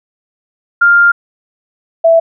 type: tone pair in turn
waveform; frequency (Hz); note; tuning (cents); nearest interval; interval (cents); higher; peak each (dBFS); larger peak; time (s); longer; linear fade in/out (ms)
sine; 1400 / 660.7; F6 / E5; +4 / +4; octave + minor second; 1300; first; -4; neither; 0.81-1.12 / 2.04-2.2; first; 10
effects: none